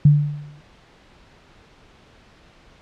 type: tone with exponential decay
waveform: sine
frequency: 146.83 Hz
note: D3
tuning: in tune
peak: -6 dBFS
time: 0.05-0.61 s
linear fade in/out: 5 ms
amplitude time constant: 120 ms
effects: pink hiss -51 dBFS RMS until 2.81 s + low-pass 4000 Hz 12 dB/octave